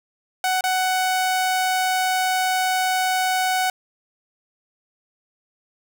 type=tone with dropouts; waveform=sawtooth; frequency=745 Hz; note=F#5; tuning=12 cents sharp; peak=-15 dBFS; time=0.44-3.7 s; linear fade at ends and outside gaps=2 ms; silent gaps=0.609-0.639 s; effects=none